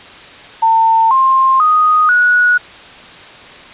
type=tone with pitch steps; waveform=sine; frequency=900 / 1058 / 1243.7 / 1462.1 Hz; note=A5 / C6 / D#6 / F#6; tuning=+39 / +19 / -1 / -21 cents; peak=-7 dBFS; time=0.62-2.58 s; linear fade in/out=10 ms; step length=490 ms; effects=white hiss -35 dBFS RMS until 3.73 s + resampled to 8000 Hz